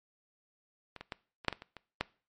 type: clicks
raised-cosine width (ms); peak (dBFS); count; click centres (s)
0.3; -28 / -26 / -21 / -29 / -10 / -21 / -29 / -29 / -14; 9; 0.963 / 1.01 / 1.122 / 1.448 / 1.483 / 1.527 / 1.621 / 1.767 / 2.01
effects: noise-tail reverb RT60 0.4 s tail -21 dB re dry + MP3 48 kbps